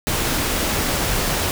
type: noise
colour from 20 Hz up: pink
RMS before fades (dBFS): -21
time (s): 0.07-1.51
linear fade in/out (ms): 0
effects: none